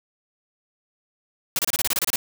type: noise bursts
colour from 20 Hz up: white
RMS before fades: -22 dBFS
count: 11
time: 1.56-2.16 s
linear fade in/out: 2 ms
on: 30 ms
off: 27 ms
effects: none